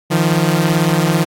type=beating tone pair; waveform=sawtooth; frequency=155.56 / 173.56 Hz; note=D#3 / F3; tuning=0 / -10 cents; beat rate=18 Hz; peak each=-11 dBFS; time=0.1-1.25 s; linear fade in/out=20 ms; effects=AAC 64 kbps